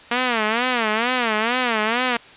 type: tone with vibrato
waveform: 5% pulse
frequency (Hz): 233.1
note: A#3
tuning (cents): 0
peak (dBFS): -7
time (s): 0.11-2.17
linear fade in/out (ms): 5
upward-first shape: sine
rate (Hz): 2.2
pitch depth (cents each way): 160
effects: white hiss -44 dBFS RMS until 2.36 s + resampled to 8000 Hz